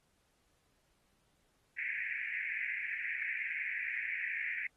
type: band-pass noise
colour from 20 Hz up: white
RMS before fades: -38 dBFS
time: 1.78-4.67 s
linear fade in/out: 5 ms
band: 1700 to 2400 Hz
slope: 96 dB/octave
effects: pink hiss -75 dBFS RMS until 4.76 s + AAC 32 kbps